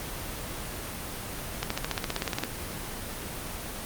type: accelerating click train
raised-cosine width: 0.2 ms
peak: -10 dBFS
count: 14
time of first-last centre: 1.63-2.437 s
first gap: 74 ms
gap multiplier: 0.97
effects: pink hiss -36 dBFS RMS until 3.85 s + Opus 24 kbps